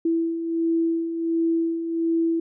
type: beating tone pair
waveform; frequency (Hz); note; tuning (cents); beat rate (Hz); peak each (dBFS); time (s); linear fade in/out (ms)
sine; 329.6 / 331; E4 / E4; 0 / +7; 1.4; -29 / -21; 0.05-2.4; 5
effects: none